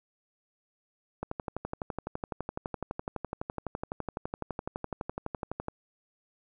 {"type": "click train", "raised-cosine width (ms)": 1, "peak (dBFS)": -19, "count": 54, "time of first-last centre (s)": [1.23, 5.684], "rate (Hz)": 11.9, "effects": []}